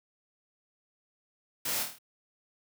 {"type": "noise with echo", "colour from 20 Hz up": "white", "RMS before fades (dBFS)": -33, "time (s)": [1.65, 1.83], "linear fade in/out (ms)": 5, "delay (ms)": 26, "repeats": 6, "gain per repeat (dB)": -4, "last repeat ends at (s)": 1.986, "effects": ["high-pass 100 Hz 12 dB/octave"]}